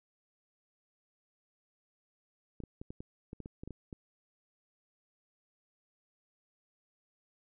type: clicks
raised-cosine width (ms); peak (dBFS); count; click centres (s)
3; -30; 12; 2.603 / 2.637 / 2.815 / 2.905 / 3.005 / 3.331 / 3.403 / 3.459 / 3.635 / 3.676 / 3.707 / 3.928
effects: none